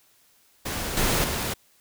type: noise with level steps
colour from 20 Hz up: pink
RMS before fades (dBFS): -30 / -23 / -28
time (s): 0.65-1.54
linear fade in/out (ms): 10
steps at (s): 0.97 / 1.24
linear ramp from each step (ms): 2
effects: white hiss -61 dBFS RMS until 1.8 s